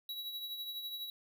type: tone with tremolo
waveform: square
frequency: 3900 Hz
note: B7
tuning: 23 cents flat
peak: -38 dBFS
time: 0.09-1.1 s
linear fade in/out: 2 ms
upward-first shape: triangle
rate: 12 Hz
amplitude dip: 55%
effects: none